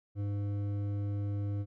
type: tone with hard clipping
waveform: sine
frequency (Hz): 101.5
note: G#2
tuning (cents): -39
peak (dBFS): -33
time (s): 0.15-1.66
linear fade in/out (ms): 50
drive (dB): 9
effects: none